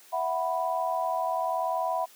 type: chord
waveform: sine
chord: E suspended second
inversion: none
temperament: equal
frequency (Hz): 659.3 / 740 / 987.8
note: E5 / F#5 / B5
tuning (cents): 0 / 0 / 0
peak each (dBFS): -30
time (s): 0.12-2.06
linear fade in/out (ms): 20
effects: white hiss -54 dBFS RMS until 2.15 s + high-pass 300 Hz 12 dB/octave